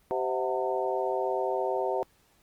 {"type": "harmonic tone with a mistuned harmonic", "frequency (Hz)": 129.1, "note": "C3", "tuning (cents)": -23, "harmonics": [3, 4, 5, 6, 7], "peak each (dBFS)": [-31, -32, -33, -34, -34], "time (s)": [0.11, 2.03], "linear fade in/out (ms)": 0, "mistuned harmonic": 6, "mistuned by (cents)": -92, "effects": ["pink hiss -65 dBFS RMS until 2.42 s", "Opus 24 kbps"]}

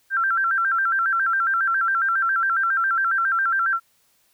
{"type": "tone with vibrato", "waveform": "sine", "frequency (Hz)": 1461, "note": "F#6", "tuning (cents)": -22, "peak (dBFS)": -18, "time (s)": [0.1, 3.8], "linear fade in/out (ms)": 50, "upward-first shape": "square", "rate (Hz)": 7.3, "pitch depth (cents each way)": 130, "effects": ["white hiss -63 dBFS RMS until 4.33 s"]}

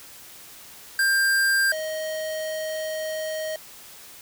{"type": "tone pair in turn", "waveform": "square", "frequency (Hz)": [1590, 627.7], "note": ["G6", "D#5"], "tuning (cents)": [24, 15], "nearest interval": "octave + major third", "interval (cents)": 1609, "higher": "first", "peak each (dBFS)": [-19, -28], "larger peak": "first", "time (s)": [[0.99, 1.72], [1.72, 3.56]], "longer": "second", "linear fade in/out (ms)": 2, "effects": ["white hiss -45 dBFS RMS until 4.21 s"]}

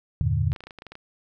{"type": "chord", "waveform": "sine", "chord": "E half-diminished seventh", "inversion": "none", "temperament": "equal", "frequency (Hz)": [82.41, 98, 116.54, 146.83], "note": ["E2", "G2", "Bb2", "D3"], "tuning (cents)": [0, 0, 0, 0], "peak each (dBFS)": -26, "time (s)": [0.21, 0.53], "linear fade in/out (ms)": 0}
{"type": "clicks", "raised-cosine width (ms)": 0.3, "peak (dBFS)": -25, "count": 11, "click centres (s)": [0.519, 0.562, 0.606, 0.638, 0.67, 0.708, 0.787, 0.821, 0.867, 0.92, 0.954]}
{"effects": []}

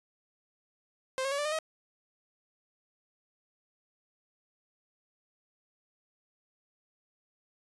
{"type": "tone with pitch steps", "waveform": "sawtooth", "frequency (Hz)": [523.3, 543.6, 564.8, 586.7, 609.5, 633.2], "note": ["C5", "C#5", "C#5", "D5", "D#5", "D#5"], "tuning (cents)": [0, -34, 32, -2, -36, 30], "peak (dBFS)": -26, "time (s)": [1.18, 1.588], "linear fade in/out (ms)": 0, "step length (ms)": 68, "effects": ["resampled to 24000 Hz"]}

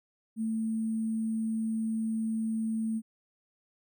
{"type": "tone with sample-and-hold", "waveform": "sine", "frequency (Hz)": 222.5, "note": "A3", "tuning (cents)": 20, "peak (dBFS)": -28, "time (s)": [0.36, 3.02], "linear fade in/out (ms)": 50, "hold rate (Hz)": 8820, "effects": []}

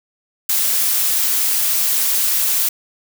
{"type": "noise", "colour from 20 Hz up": "blue", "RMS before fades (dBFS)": -17, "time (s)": [0.49, 2.69], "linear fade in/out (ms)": 5, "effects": []}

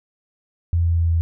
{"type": "tone with pitch steps", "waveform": "sine", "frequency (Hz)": [84.9, 84.31, 83.73, 83.15], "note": ["F2", "E2", "E2", "E2"], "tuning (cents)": [-48, 40, 28, 16], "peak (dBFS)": -15, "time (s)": [0.73, 1.21], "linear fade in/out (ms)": 0, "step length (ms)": 120, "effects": []}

